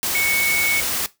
sine tone in noise, 2217 Hz, C#7, in tune, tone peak -18 dBFS, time 0.15-0.8 s, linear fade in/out 0 ms, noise white, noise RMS -23 dBFS, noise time 0.03-1.06 s, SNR +2 dB, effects noise-tail reverb RT60 0.2 s tail -17 dB re dry

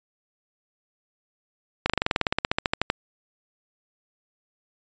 slowing click train, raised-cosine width 0.3 ms, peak -5 dBFS, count 19, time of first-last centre 1.86-2.901 s, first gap 37 ms, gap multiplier 1.05, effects resampled to 16000 Hz

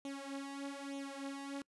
sawtooth tone with flanger, 277.2 Hz, C#4, in tune, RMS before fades -44 dBFS, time 0.05-1.62 s, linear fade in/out 2 ms, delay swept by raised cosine 0.3 to 4.7 ms, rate 1.1 Hz, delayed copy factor +0.8, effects noise-tail reverb RT60 0.1 s tail -26 dB re dry + resampled to 24000 Hz

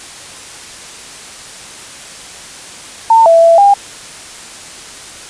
sine tone with pitch steps, 903 / 664 / 668 / 804 Hz, A5 / E5 / E5 / G5, +45 / +12 / +23 / +44 cents, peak -3 dBFS, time 3.1-3.74 s, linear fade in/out 5 ms, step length 160 ms, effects white hiss -31 dBFS RMS until 5.29 s + resampled to 22050 Hz

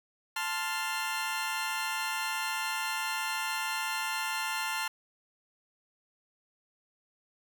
20% pulse chord, F major, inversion first, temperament equal, 880 / 1046.5 / 1396.9 Hz, A5 / C6 / F6, 0 / 0 / 0 cents, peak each -30 / -32 / -30 dBFS, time 0.36-4.88 s, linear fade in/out 5 ms, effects none

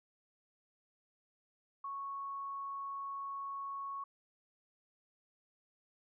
sine tone, 1106 Hz, C#6, 4 cents flat, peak -39 dBFS, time 1.84-4.04 s, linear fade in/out 5 ms, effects none

